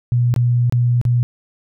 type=tone with dropouts; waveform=sine; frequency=121.3 Hz; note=B2; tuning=31 cents flat; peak=-12 dBFS; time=0.12-1.23 s; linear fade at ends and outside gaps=0 ms; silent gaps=0.34-0.362 / 0.697-0.724 / 1.014-1.052 s; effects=none